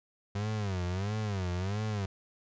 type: tone with vibrato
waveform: 35% pulse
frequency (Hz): 98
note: G2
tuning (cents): 0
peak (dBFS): -29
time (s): 0.35-2.06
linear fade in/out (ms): 5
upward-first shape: sine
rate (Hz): 1.5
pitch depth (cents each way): 180
effects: resampled to 16000 Hz